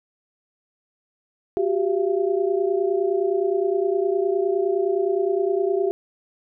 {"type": "tone cluster", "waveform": "sine", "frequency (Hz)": [366.8, 396.5, 680], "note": ["F#4", "G4", "F5"], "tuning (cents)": [-15, 20, -46], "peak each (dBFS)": [-23, -21, -29], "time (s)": [1.57, 5.91], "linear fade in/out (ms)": 0, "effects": []}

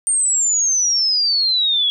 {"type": "exponential sweep", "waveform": "sine", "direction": "down", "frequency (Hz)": [8870, 3322], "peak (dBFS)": -14, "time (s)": [0.07, 1.9], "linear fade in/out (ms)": 0, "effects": []}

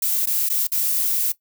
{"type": "noise with dropouts", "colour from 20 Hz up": "violet", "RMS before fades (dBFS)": -21, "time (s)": [0.02, 1.32], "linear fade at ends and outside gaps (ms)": 5, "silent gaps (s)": [[0.258, 0.27], [0.489, 0.499], [0.67, 0.718]], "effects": ["noise-tail reverb RT60 0.1 s tail -17 dB re dry"]}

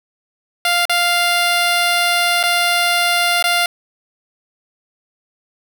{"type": "tone with dropouts", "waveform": "10% pulse", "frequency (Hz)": 698.5, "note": "F5", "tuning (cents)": 0, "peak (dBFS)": -5, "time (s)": [0.65, 3.66], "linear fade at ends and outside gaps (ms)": 2, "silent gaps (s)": [[0.854, 0.895], [2.43, 2.436], [3.426, 3.44]], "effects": []}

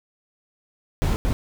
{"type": "noise bursts at uneven times", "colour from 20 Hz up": "brown", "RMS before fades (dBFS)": -21, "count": 2, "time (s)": [[1.02, 1.16], [1.25, 1.33]], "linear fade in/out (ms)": 0, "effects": []}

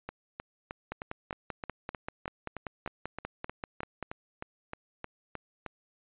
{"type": "two click trains", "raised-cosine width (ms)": 0.5, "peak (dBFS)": [-20, -22], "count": [17, 19], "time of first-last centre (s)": [[0.92, 4.027], [0.09, 5.663]], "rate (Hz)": [5.15, 3.23], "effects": ["resampled to 8000 Hz"]}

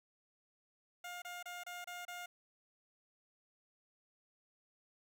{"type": "tone bursts", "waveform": "15% pulse", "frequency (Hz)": 709, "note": "F5", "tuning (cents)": 26, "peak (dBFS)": -38, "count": 6, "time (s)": [1.04, 2.26], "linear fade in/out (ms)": 5, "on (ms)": 180, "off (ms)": 28, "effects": []}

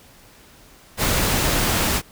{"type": "noise", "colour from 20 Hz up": "pink", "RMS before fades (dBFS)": -20, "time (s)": [0.97, 2.02], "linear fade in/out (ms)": 50, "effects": ["pink hiss -49 dBFS RMS until 2.11 s"]}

